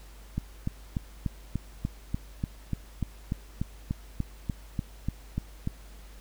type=click train; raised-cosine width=5 ms; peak=-16 dBFS; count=19; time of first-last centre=0.38-5.674 s; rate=3.4 Hz; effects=added 50 Hz sine -46 dBFS peak until 6.2 s + pink hiss -55 dBFS RMS until 6.2 s